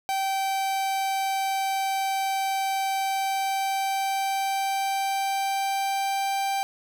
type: tone with pitch glide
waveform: 45% pulse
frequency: 776 to 785.5 Hz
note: G5 to G5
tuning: -18 to +3 cents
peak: -24 dBFS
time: 0.09-6.63 s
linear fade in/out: 0 ms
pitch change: +21 cents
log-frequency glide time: 2.96-6.4 s
effects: none